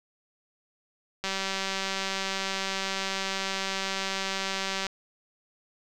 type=click train; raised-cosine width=0.2 ms; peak=-13 dBFS; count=701; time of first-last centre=1.24-4.867 s; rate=193 Hz; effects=none